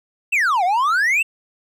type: exponential two-way sweep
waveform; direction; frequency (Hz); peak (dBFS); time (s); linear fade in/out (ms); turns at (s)
triangle; down then up; 2772 to 687 to 2772; -13; 0.32-1.23; 10; 0.64
effects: none